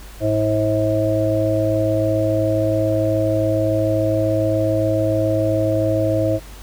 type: harmonic tone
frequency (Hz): 107.1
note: A2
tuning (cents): -46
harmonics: 1 / 3 / 5 / 6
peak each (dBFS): -21 / -21 / -21 / -21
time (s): 0.2-6.4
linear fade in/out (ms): 50
effects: added 50 Hz sine -36 dBFS peak until 6.62 s + pink hiss -42 dBFS RMS until 6.62 s